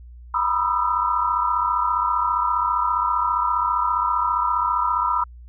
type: tone cluster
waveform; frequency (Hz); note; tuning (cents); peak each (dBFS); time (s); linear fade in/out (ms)
sine; 963 / 998 / 1231 / 1328; B5 / B5 / D#6 / E6; -44 / +18 / -19 / +12; -24; 0.34-5.24; 5
effects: added 60 Hz sine -39 dBFS peak until 5.48 s